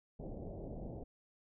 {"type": "low-pass noise", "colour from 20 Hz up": "pink", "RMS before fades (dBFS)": -45, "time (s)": [0.19, 1.04], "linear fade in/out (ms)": 10, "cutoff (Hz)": 710, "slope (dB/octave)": 48, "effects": []}